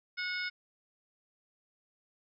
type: harmonic tone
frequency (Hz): 730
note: F#5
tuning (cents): -24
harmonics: 2 / 3 / 4 / 5 / 6 / 7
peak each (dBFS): -37 / -37 / -49 / -45 / -50 / -41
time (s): 0.17-0.5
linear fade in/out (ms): 20
effects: none